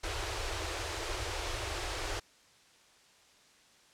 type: band-stop noise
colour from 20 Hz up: pink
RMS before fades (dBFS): -36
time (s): 0.03-2.2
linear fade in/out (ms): 10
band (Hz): 110 to 310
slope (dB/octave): 96
effects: white hiss -62 dBFS RMS until 3.93 s + low-pass 7000 Hz 12 dB/octave